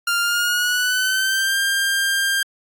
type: tone with pitch glide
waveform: sawtooth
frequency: 1396.9 to 1595.4 Hz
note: F6 to G6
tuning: 0 to +30 cents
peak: -14 dBFS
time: 0.07-2.43 s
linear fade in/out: 5 ms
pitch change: +230 cents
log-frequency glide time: 0.21-1.58 s
effects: AAC 64 kbps